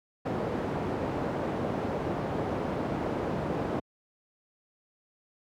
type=low-pass noise; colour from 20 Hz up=white; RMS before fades=-31 dBFS; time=0.25-3.8 s; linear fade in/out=10 ms; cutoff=560 Hz; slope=12 dB/octave; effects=high-pass 80 Hz 12 dB/octave